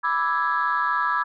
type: chord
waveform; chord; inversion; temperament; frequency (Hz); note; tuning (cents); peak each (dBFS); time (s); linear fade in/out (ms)
sine; E dominant seventh; second; equal; 987.8 / 1174.7 / 1318.5 / 1661.2; B5 / D6 / E6 / G#6; 0 / 0 / 0 / 0; -25; 0.03-1.24; 20
effects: tanh soft clip ceiling -13 dBFS